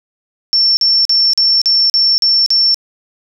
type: tone bursts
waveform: sine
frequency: 5420 Hz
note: E8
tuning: 47 cents sharp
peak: -8 dBFS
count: 8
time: 0.53-2.744 s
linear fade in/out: 0 ms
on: 240 ms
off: 42 ms
effects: none